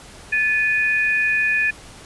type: tone pair together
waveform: sine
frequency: 1736 / 2471 Hz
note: A6 / D#7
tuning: -24 / -13 cents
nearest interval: tritone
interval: 611 cents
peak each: -19 dBFS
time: 0.32-1.71 s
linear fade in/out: 10 ms
effects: pink hiss -42 dBFS RMS until 2.05 s + resampled to 24000 Hz